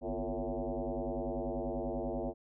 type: tone with frequency modulation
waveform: sine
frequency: 155.1 Hz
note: D#3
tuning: 5 cents flat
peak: -33 dBFS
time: 0.01-2.34 s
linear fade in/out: 50 ms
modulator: 100 Hz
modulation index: 5.8
effects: none